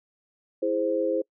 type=chord; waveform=sine; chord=E augmented; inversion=none; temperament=equal; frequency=329.6 / 415.3 / 523.3 Hz; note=E4 / G#4 / B#4; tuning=0 / 0 / 0 cents; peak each=-28 / -29 / -25 dBFS; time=0.62-1.22 s; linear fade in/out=10 ms; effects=noise-tail reverb RT60 0.1 s tail -26 dB re dry